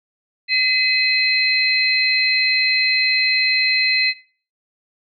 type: tone cluster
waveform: sine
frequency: 2035 / 2544 / 4121 Hz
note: C7 / D#7 / C8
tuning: -49 / +38 / -27 cents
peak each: -19 dBFS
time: 0.48-4.14 s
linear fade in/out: 50 ms
effects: noise-tail reverb RT60 0.4 s tail -17 dB re dry